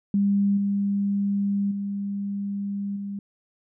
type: tone with level steps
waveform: sine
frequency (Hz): 200.3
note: G3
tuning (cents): +38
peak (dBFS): -18 / -21 / -26 / -29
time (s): 0.14-3.19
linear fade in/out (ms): 2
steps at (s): 0.57 / 1.71 / 2.96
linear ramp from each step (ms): 5
effects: none